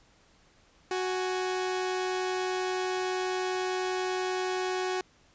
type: tone pair together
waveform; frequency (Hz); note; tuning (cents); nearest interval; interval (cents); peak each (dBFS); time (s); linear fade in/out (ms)
sawtooth; 370 / 830.6; F#4 / G#5; 0 / 0; octave + major second; 1400; -25 / -34; 0.91-5.01; 2
effects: pink hiss -62 dBFS RMS until 5.34 s + resampled to 16000 Hz